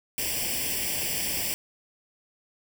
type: noise with comb filter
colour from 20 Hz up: white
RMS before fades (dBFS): -29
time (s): 0.18-1.54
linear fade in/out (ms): 0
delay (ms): 0.38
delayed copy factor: +0.9
effects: none